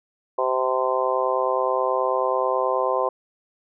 harmonic tone, 129.3 Hz, C3, 20 cents flat, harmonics 3 / 4 / 5 / 6 / 7 / 8, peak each -28 / -24 / -27 / -30 / -29 / -25 dBFS, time 0.38-3.09 s, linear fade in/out 5 ms, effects none

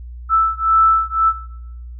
sine beating tone pair, 1318.5 / 1320.4 Hz, E6 / E6, 0 / +2 cents, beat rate 1.9 Hz, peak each -15 dBFS, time 0.29-1.33 s, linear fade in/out 50 ms, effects noise-tail reverb RT60 0.8 s tail -17 dB re dry + added 60 Hz sine -30 dBFS peak until 1.99 s

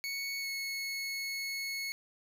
25% pulse tone with pitch glide, 2217 to 2193 Hz, C#7 to C#7, 0 to -19 cents, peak -31 dBFS, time 0.04-1.92 s, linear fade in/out 0 ms, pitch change -19 cents, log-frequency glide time 0.4-0.47 s, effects none

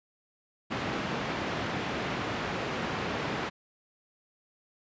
pink band-pass noise, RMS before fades -33 dBFS, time 0.7-3.5 s, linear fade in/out 20 ms, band 140 to 2800 Hz, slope 12 dB/octave, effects resampled to 16000 Hz

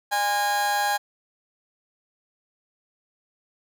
30% pulse tone with amplitude modulation, 818 Hz, G#5, 26 cents flat, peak -16 dBFS, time 0.11-0.98 s, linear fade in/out 20 ms, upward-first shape sine, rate 219 Hz, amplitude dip 60%, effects none

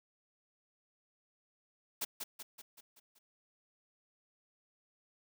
white noise with echo, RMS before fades -36 dBFS, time 2.01-2.05 s, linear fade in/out 10 ms, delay 190 ms, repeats 6, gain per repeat -5 dB, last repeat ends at 3.19 s, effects high-pass 200 Hz 12 dB/octave

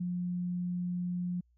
sine tone, 177.8 Hz, F3, 31 cents sharp, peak -31 dBFS, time 0-1.41 s, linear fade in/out 10 ms, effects added 60 Hz sine -65 dBFS peak until 1.57 s

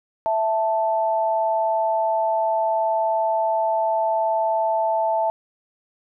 sine tone pair together, 659.3 / 880 Hz, E5 / A5, 0 / 0 cents, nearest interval perfect fourth, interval 500 cents, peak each -21 dBFS, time 0.26-5.3 s, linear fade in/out 0 ms, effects none

